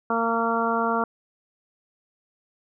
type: harmonic tone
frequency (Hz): 229.5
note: A#3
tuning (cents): -27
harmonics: 1 / 2 / 3 / 4 / 5 / 6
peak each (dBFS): -28 / -28 / -28 / -28 / -28 / -28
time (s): 0.1-1.04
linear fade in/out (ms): 2
effects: none